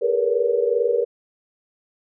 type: tone cluster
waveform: sine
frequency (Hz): 403.8 / 459.3 / 481.7 / 568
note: G#4 / A#4 / B4 / C#5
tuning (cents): -49 / -26 / -43 / +42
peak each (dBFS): -25 / -22 / -20 / -27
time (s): 0.01-1.05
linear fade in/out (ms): 20
effects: none